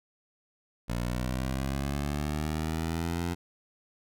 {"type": "linear sweep", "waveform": "15% pulse", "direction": "up", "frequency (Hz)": [58.27, 87.1], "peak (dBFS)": -23, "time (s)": [0.88, 3.35], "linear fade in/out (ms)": 20, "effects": []}